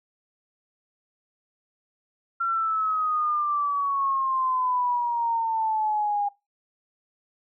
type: exponential sweep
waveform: sine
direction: down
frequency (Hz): 1369 to 810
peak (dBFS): -22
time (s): 2.4-6.29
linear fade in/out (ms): 10
effects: noise-tail reverb RT60 0.2 s tail -20 dB re dry